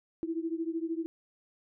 sine beating tone pair, 324.1 / 337.1 Hz, E4 / E4, -29 / +39 cents, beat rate 13 Hz, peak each -33 / -35 dBFS, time 0.23-1.06 s, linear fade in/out 0 ms, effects none

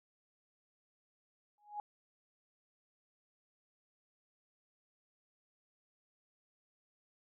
sine tone with exponential growth, 832 Hz, G#5, 3 cents sharp, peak -35 dBFS, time 1.58-1.8 s, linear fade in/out 1 ms, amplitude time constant 46 ms, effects none

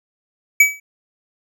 square tone with exponential decay, 2285 Hz, D7, 48 cents flat, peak -5 dBFS, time 0.6-0.8 s, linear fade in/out 5 ms, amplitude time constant 43 ms, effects none

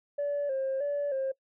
sine tone with vibrato, 554.4 Hz, C#5, in tune, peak -26 dBFS, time 0.18-1.32 s, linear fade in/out 10 ms, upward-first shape square, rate 1.6 Hz, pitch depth 65 cents each way, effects noise-tail reverb RT60 0.1 s tail -23 dB re dry + tanh soft clip ceiling -25 dBFS

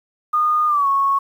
sine tone with pitch glide, 1224 to 1103.1 Hz, D#6 to C#6, -29 to -9 cents, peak -14 dBFS, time 0.33-1.19 s, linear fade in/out 10 ms, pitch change -180 cents, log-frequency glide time 0.67-0.87 s, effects 8-bit

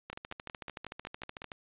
two click trains, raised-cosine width 0.3 ms, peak -24 / -24 dBFS, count 8 / 20, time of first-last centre 0.13-1.419 / 0.1-1.518 s, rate 5.43 / 13.4 Hz, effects resampled to 8000 Hz + 11-bit

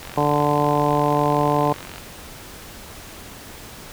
click train, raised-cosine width 0.3 ms, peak -19 dBFS, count 90, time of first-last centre 0.03-1.982 s, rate 45.6 Hz
harmonic tone, 146.83 Hz, D3, in tune, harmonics 1 / 2 / 3 / 4 / 5 / 6 / 7, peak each -24 / -24 / -24 / -24 / -24 / -24 / -24 dBFS, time 0.17-1.73 s, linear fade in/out 5 ms
effects pink hiss -39 dBFS RMS until 3.92 s

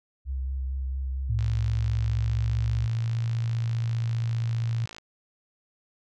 sine tone with vibrato, 66 Hz, C2, 16 cents sharp, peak -27 dBFS, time 0.25-2.89 s, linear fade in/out 50 ms, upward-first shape sine, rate 4.4 Hz, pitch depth 22 cents each way
sine tone with pitch glide, 110 to 115.34 Hz, A2 to A#2, 0 to -18 cents, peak -24 dBFS, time 1.29-4.86 s, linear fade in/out 10 ms, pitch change +82 cents, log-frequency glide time 2.13-3.21 s
click train, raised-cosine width 0.2 ms, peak -25 dBFS, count 199, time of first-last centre 1.39-4.983 s, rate 55.1 Hz
effects none

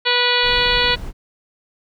harmonic tone, 488.9 Hz, B4, 18 cents flat, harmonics 1 / 2 / 3 / 4 / 5 / 6 / 7 / 8 / 9, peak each -23 / -23 / -23 / -23 / -23 / -23 / -23 / -23 / -23 dBFS, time 0.05-0.96 s, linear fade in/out 20 ms
brown noise, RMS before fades -28 dBFS, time 0.42-1.13 s, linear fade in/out 50 ms
effects none

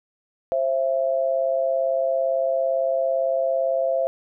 sine tone pair together, 530 / 667.8 Hz, C5 / E5, +22 / +22 cents, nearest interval major third, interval 400 cents, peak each -22 dBFS, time 0.52-4.07 s, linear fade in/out 0 ms, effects none

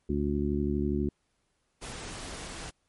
harmonic tone, 72.3 Hz, D2, 27 cents flat, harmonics 1 / 2 / 3 / 4 / 5, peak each -32 / -35 / -31 / -33 / -32 dBFS, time 0.09-1.09 s, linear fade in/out 5 ms
pink noise, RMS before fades -40 dBFS, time 1.81-2.71 s, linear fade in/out 20 ms
effects pink hiss -75 dBFS RMS until 2.88 s + MP3 48 kbps

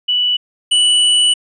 sine / square tone pair in turn, 2959 / 2959 Hz, F#7 / F#7, -1 / -1 cents, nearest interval unison, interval 0 cents, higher neither, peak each -12 / -10 dBFS, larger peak second, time 0.08-0.37 / 0.71-1.34 s, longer second, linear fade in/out 10 ms, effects resampled to 24000 Hz

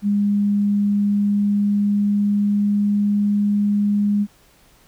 sine tone with pitch glide, 203.8 to 205.1 Hz, G#3 to G#3, -32 to -21 cents, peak -15 dBFS, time 0.02-4.27 s, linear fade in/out 50 ms, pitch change +11 cents, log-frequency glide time 1.1-3.24 s, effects pink hiss -54 dBFS RMS until 4.87 s

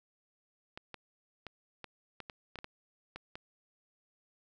clicks, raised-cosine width 0.3 ms, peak -27 dBFS, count 11, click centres 0.775 / 0.943 / 1.467 / 1.843 / 2.203 / 2.298 / 2.557 / 2.588 / 2.644 / 3.16 / 3.355 s, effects none

